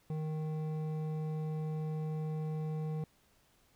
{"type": "tone with hard clipping", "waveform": "sine", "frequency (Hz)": 155.56, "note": "D#3", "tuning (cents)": 0, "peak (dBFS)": -36, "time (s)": [0.1, 3.04], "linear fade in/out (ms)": 2, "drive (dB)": 10, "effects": ["pink hiss -69 dBFS RMS until 3.75 s"]}